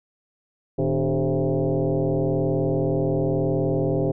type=tone with frequency modulation; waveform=sine; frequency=116.54 Hz; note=A#2; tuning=in tune; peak=-19 dBFS; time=0.78-4.12 s; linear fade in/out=10 ms; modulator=137 Hz; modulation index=3.5; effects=none